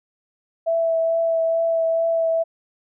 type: tone with vibrato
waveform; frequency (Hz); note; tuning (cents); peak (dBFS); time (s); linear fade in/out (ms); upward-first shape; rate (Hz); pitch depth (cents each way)
sine; 659; E5; -1; -17; 0.66-2.44; 20; triangle; 2.3; 15
effects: none